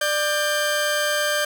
sawtooth tone pair together, 594.2 / 1575 Hz, D5 / G6, +20 / +8 cents, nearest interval octave + perfect fourth, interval 1688 cents, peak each -19 dBFS, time 0.01-1.45 s, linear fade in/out 5 ms, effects none

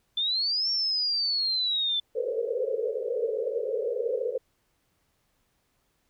sine exponential two-way sweep, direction up then down, 3505 to 5510 to 3505 Hz, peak -24 dBFS, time 0.17-2 s, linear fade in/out 5 ms, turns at 0.7 s
white band-pass noise, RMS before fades -29 dBFS, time 2.15-4.38 s, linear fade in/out 10 ms, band 430 to 530 Hz, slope 96 dB/octave
effects pink hiss -72 dBFS RMS until 6.09 s

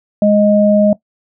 sine tone pair together, 207.7 / 622.4 Hz, G#3 / D#5, 0 / 0 cents, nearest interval octave + perfect fifth, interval 1900 cents, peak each -10 dBFS, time 0.22-0.93 s, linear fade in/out 2 ms, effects noise-tail reverb RT60 0.1 s tail -18 dB re dry

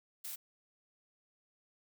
blue noise, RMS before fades -43 dBFS, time 0.24-0.36 s, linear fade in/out 10 ms, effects none

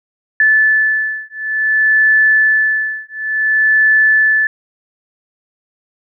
sine beating tone pair, 1742 / 1742.56 Hz, A6 / A6, -18 / -17 cents, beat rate 0.56 Hz, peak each -13 dBFS, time 0.4-4.47 s, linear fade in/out 2 ms, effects none

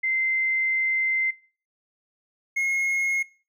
sine / triangle tone pair in turn, 2077 / 2159 Hz, C7 / C#7, -13 / -46 cents, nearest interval minor second, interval 67 cents, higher second, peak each -22 / -20 dBFS, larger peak second, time 0.03-1.31 / 2.56-3.23 s, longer first, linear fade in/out 10 ms, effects noise-tail reverb RT60 0.4 s tail -22 dB re dry

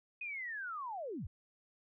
sine linear sweep, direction down, 2522 to 51.91 Hz, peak -39 dBFS, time 0.21-1.27 s, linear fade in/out 5 ms, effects none

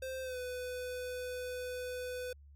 square tone with pitch glide, 522 to 499.6 Hz, C5 to B4, -4 to +20 cents, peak -39 dBFS, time 0.02-2.33 s, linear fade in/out 5 ms, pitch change -76 cents, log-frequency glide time 0.22-0.38 s, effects added 71 Hz sine -54 dBFS peak until 2.55 s

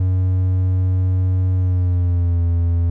triangle tone with pitch glide, 92.5 to 85.31 Hz, F#2 to F2, 0 to -40 cents, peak -12 dBFS, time 0-2.9 s, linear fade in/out 5 ms, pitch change -140 cents, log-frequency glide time 1.55-2.43 s, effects none

